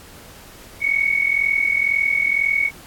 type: tone pair together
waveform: sine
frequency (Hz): 2195 / 2237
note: C#7 / C#7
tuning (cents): -18 / +15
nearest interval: unison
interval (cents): 33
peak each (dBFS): -20 / -18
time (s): 0.8-2.71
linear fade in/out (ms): 50
effects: pink hiss -43 dBFS RMS until 2.86 s + AAC 64 kbps

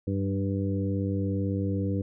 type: harmonic tone with a mistuned harmonic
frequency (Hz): 98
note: G2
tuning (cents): 0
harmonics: 1 / 2 / 3 / 4 / 5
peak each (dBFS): -28 / -31 / -32 / -39 / -36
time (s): 0.07-2.02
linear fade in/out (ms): 5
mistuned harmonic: 2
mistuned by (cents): -18
effects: none

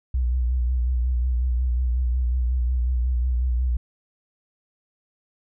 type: tone with vibrato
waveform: sine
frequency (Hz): 61.74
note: B1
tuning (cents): 0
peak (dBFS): -19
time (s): 0.14-3.77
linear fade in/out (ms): 5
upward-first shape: sine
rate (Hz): 5.5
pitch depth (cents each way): 59
effects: none

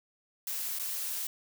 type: noise with dropouts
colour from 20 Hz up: blue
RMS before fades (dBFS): -35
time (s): 0.47-1.27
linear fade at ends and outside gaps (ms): 2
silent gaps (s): 0.788-0.795
effects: none

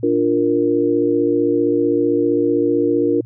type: chord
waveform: sine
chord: Bb major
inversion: first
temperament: equal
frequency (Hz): 293.7 / 349.2 / 466.2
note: D4 / F4 / Bb4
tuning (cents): 0 / 0 / 0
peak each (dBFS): -18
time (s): 0.03-3.21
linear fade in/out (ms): 5
effects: added 115 Hz sine -33 dBFS peak until 3.25 s

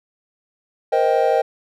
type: chord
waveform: triangle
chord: C minor seventh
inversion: third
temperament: just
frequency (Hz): 470.9 / 523.3 / 627.9 / 784.9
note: Bb4 / C5 / Eb5 / G5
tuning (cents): +18 / 0 / +16 / +2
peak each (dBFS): -18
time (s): 0.92-1.42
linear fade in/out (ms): 10
effects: none

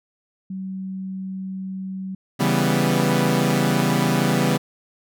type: tone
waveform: sine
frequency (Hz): 189.8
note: F#3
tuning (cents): +44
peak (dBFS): -27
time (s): 0.5-2.15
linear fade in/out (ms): 5
type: chord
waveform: sawtooth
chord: C# half-diminished seventh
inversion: none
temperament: equal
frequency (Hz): 138.59 / 164.81 / 196 / 246.9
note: C#3 / E3 / G3 / B3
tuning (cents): 0 / 0 / 0 / 0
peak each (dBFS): -19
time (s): 2.39-4.58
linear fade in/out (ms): 20
effects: none

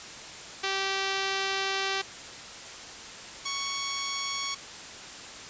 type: tone pair in turn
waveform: 5% pulse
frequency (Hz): 388.2 / 1113.3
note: G4 / C#6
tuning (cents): -17 / +7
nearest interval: octave + tritone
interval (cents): 1824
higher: second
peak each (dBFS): -16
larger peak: neither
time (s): 0.63-2.02 / 3.45-4.55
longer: first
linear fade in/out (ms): 10
effects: white hiss -42 dBFS RMS until 5.49 s + resampled to 16000 Hz

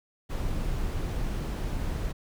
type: noise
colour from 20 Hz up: brown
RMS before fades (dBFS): -30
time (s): 0.29-2.13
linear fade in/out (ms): 20
effects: none

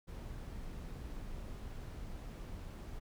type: noise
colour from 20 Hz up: brown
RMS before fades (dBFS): -45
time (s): 0.07-3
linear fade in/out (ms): 20
effects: none

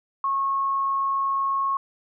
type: tone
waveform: sine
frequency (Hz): 1093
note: C#6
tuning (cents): -25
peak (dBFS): -21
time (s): 0.24-1.77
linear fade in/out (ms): 2
effects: none

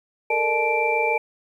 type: tone cluster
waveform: sine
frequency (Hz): 434.8 / 461.7 / 603 / 865 / 2350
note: A4 / A#4 / D5 / A5 / D7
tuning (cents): -21 / -17 / +46 / -30 / +1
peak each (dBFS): -32 / -24 / -29 / -24 / -23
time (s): 0.3-1.18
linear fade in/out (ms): 5
effects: 9-bit

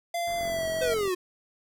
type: tone with pitch glide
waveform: square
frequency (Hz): 688 to 645.6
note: F5 to E5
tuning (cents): -26 to -36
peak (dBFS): -28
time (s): 0.14-0.94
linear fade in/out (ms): 5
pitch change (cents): -110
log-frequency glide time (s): 0.37-0.68
type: low-pass noise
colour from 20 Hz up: pink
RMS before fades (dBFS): -46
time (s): 0.27-1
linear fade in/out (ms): 5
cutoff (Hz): 1900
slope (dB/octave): 96
type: click train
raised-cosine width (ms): 2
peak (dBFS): -28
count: 31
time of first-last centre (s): 0.41-1.077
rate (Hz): 45
type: exponential sweep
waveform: square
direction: down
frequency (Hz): 521 to 354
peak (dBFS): -26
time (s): 0.81-1.15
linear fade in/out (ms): 10
effects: none

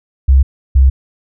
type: tone pair in turn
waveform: sine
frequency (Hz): 66.8 / 66.34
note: C2 / C2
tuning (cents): +36 / +25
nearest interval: unison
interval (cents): 11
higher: first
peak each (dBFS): -4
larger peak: neither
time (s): 0.28-0.43 / 0.75-0.9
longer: neither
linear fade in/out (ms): 10
effects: none

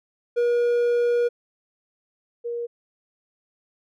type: tone pair in turn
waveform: triangle / sine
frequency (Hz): 478.8 / 473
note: A#4 / A#4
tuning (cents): +46 / +25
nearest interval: unison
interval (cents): 21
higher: first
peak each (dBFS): -16 / -26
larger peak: first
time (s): 0.36-1.29 / 2.44-2.67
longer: first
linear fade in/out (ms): 20
effects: none

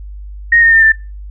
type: tone with pitch steps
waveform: sine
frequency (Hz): 1864.7 / 1834.8 / 1805.3 / 1776.4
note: A#6 / A#6 / A6 / A6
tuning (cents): 0 / -28 / +44 / +16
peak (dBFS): -5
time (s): 0.52-0.92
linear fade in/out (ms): 5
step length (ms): 100
effects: noise-tail reverb RT60 0.3 s tail -24 dB re dry + added 50 Hz sine -26 dBFS peak until 1.3 s

